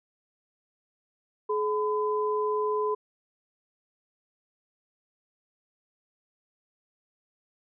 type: tone pair together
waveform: sine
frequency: 424.4 / 1009.4 Hz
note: G#4 / B5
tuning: +38 / +38 cents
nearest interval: octave + minor third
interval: 1500 cents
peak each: -26 / -29 dBFS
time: 1.49-2.95 s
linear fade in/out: 10 ms
effects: none